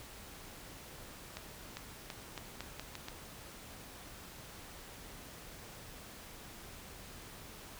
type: accelerating click train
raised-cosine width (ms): 0.2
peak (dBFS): -24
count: 8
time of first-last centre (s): 1.37-3.084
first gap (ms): 400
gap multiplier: 0.83
effects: pink hiss -51 dBFS RMS until 7.79 s